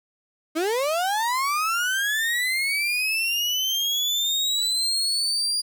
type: linear sweep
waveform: 35% pulse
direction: up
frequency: 301.9 to 4841 Hz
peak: -20 dBFS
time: 0.55-5.62 s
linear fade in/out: 20 ms
effects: none